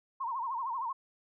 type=tone with vibrato; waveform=sine; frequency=994 Hz; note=B5; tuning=11 cents sharp; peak=-32 dBFS; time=0.2-0.93 s; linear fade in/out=10 ms; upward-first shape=sine; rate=13 Hz; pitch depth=160 cents each way; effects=none